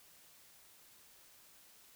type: silence
effects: white hiss -62 dBFS RMS until 1.95 s